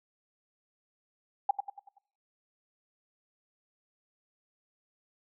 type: tone with echo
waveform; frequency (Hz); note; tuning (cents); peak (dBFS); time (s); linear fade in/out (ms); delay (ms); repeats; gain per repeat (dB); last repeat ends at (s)
sine; 805; G5; +46; -20; 1.49-1.51; 5; 95; 5; -7; 1.985
effects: noise-tail reverb RT60 0.7 s tail -26 dB re dry